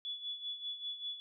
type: tone with tremolo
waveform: sine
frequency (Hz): 3424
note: A7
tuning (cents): -48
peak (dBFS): -36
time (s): 0.05-1.2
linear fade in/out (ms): 0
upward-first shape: sine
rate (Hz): 5.1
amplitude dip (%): 70
effects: none